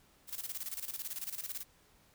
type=noise with tremolo; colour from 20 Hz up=blue; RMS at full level=-39 dBFS; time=0.27-1.65 s; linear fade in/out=50 ms; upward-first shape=square; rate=18 Hz; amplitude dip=75%; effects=pink hiss -66 dBFS RMS until 2.14 s